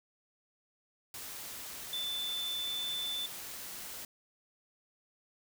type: tone in noise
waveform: sine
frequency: 3520 Hz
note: A7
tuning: in tune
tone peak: -34 dBFS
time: 1.93-3.26 s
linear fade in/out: 2 ms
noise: white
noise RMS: -44 dBFS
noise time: 1.14-4.05 s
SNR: +7 dB
effects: none